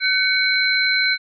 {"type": "tone cluster", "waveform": "sine", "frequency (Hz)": [1521, 2234, 4076], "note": ["F#6", "C#7", "C8"], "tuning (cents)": [47, 13, -46], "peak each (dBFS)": [-20, -20, -20], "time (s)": [0, 1.18], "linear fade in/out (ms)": 50, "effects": []}